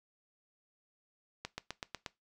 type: accelerating click train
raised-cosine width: 0.2 ms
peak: -21 dBFS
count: 6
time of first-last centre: 1.45-2.062 s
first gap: 130 ms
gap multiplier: 0.97
effects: noise-tail reverb RT60 0.2 s tail -19 dB re dry